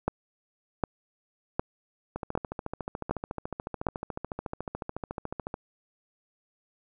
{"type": "two click trains", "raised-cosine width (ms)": 1, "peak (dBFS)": [-19, -11], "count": [48, 6], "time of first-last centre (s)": [[2.16, 5.541], [0.08, 3.868]], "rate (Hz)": [13.9, 1.32], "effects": []}